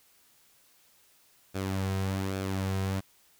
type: tone with flanger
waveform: sawtooth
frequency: 96 Hz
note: G2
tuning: 36 cents flat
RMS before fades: -31 dBFS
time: 1.54-3.01 s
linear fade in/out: 20 ms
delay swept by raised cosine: 1 to 3.5 ms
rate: 1.2 Hz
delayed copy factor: -0.5
effects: white hiss -63 dBFS RMS until 3.39 s